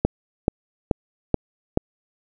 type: click train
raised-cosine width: 2 ms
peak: -3 dBFS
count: 5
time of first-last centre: 0.05-1.774 s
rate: 2.32 Hz
effects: none